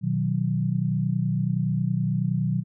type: chord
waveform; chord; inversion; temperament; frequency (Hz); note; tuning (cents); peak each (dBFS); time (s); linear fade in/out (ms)
sine; B major; none; equal; 123.47 / 155.56 / 185; B2 / D#3 / F#3; 0 / 0 / 0; -26; 0.01-2.64; 50
effects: none